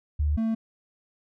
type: tone pair in turn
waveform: sine / triangle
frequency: 74.3 / 223.8 Hz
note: D2 / A3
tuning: +21 / +30 cents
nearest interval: octave + perfect fifth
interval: 1909 cents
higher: second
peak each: -21 / -21 dBFS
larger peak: neither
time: 0.19-0.37 / 0.37-0.55 s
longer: neither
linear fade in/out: 10 ms
effects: none